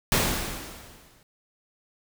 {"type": "noise with exponential decay", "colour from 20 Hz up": "pink", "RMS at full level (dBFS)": -20, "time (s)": [0.12, 1.23], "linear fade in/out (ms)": 1, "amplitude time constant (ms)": 240, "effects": []}